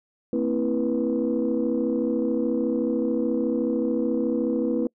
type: tone cluster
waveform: sine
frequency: 228.8 / 262.6 / 327.6 / 487.8 Hz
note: A#3 / C4 / E4 / B4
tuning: -32 / +6 / -11 / -21 cents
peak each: -26 dBFS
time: 0.33-4.87 s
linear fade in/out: 2 ms
effects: noise-tail reverb RT60 0.1 s tail -26 dB re dry + tanh soft clip ceiling -14 dBFS